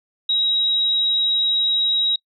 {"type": "tone", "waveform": "sine", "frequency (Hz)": 3828, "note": "A#7", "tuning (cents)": 45, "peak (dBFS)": -16, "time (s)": [0.29, 2.16], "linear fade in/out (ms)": 5, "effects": ["noise-tail reverb RT60 0.1 s tail -25 dB re dry"]}